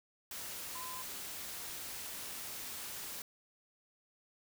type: tone in noise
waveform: sine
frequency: 1019 Hz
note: C6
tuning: 46 cents flat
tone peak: -45 dBFS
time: 0.75-1.02 s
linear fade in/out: 2 ms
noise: white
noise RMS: -44 dBFS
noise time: 0.31-3.22 s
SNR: -4 dB
effects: none